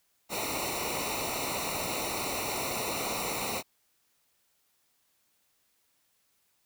pink noise with comb filter, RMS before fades -33 dBFS, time 0.29-3.63 s, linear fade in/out 50 ms, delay 0.61 ms, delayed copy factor -0.9, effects white hiss -72 dBFS RMS until 6.65 s

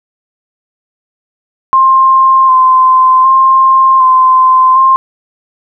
sine tone with vibrato, 1046.5 Hz, C6, in tune, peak -3 dBFS, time 1.73-4.96 s, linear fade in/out 0 ms, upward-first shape square, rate 0.66 Hz, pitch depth 18 cents each way, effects none

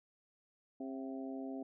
harmonic tone with a mistuned harmonic, 133.7 Hz, C3, 38 cents sharp, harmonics 2 / 3 / 4 / 5 / 6, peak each -41 / -49 / -53 / -49 / -56 dBFS, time 0.8-1.63 s, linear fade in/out 5 ms, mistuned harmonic 6, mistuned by -76 cents, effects none

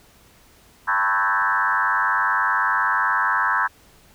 sine tone with frequency modulation, 1308 Hz, E6, 14 cents flat, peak -17 dBFS, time 0.87-3.68 s, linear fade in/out 20 ms, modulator 99.9 Hz, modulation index 4, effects pink hiss -53 dBFS RMS until 4.14 s

